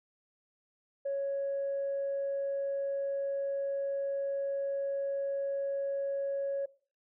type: tone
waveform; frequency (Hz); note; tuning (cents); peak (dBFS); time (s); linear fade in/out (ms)
sine; 554.4; C#5; 0; -29; 1.05-6.66; 10
effects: noise-tail reverb RT60 0.4 s tail -19 dB re dry + tanh soft clip ceiling -27 dBFS